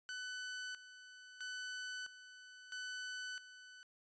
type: tone with tremolo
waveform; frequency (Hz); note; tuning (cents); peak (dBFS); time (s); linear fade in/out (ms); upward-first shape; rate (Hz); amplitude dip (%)
sawtooth; 1500; F#6; +23; -39; 0.09-3.83; 0; square; 0.76; 75
effects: resampled to 16000 Hz